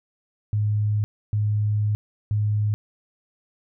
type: tone bursts at uneven times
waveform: sine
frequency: 105.2 Hz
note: G#2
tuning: 23 cents sharp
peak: -19 dBFS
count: 3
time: 0.53-1.04 / 1.33-1.95 / 2.31-2.74 s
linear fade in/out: 0 ms
effects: none